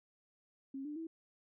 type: tone with pitch steps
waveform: sine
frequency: 270.7 / 296.9 / 325.7 Hz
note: C#4 / D4 / E4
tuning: -41 / +19 / -21 cents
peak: -40 dBFS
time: 0.74-1.07 s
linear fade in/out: 5 ms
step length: 110 ms
effects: none